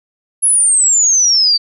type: exponential sweep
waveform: sine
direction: down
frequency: 10690 to 4578 Hz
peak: -8 dBFS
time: 0.42-1.58 s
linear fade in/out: 20 ms
effects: none